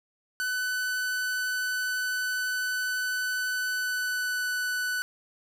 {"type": "tone with pitch glide", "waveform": "45% pulse", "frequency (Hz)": [1502, 1491.6], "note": ["F#6", "F#6"], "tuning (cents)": [26, 14], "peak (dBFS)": -27, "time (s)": [0.4, 5.02], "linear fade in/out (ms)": 0, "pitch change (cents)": -12, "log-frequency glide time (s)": [3.56, 4.49], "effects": []}